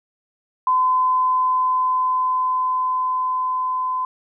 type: tone with level ramp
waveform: sine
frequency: 1020 Hz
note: C6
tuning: 44 cents flat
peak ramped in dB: -14 to -20 dBFS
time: 0.67-4.05 s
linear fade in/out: 2 ms
effects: none